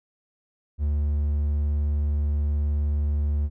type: tone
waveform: triangle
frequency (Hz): 73.42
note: D2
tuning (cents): 0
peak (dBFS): -19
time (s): 0.78-3.5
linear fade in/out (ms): 50
effects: none